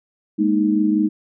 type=chord; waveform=sine; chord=Ab suspended second; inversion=none; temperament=equal; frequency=207.7 / 233.1 / 311.1 Hz; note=Ab3 / Bb3 / Eb4; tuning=0 / 0 / 0 cents; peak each=-19 / -23 / -17 dBFS; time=0.38-1.09 s; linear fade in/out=20 ms; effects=none